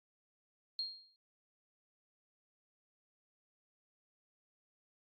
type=tone with exponential decay; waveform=sine; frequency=4233 Hz; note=C8; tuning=19 cents sharp; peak=-33 dBFS; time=0.79-1.16 s; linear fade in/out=1 ms; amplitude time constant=80 ms; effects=AAC 32 kbps